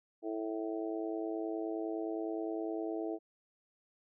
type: harmonic tone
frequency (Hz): 109.7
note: A2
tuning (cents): -5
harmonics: 3 / 4 / 5 / 6 / 7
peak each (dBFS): -37 / -40 / -50 / -42 / -48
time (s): 0.22-3.19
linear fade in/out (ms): 50
effects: none